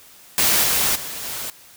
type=noise with level steps; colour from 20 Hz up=white; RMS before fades=-17 / -19 / -31 / -29 dBFS; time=0.38-1.5 s; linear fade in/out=0 ms; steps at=0.63 / 0.95 / 1.23 s; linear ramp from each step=10 ms; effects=white hiss -47 dBFS RMS until 1.76 s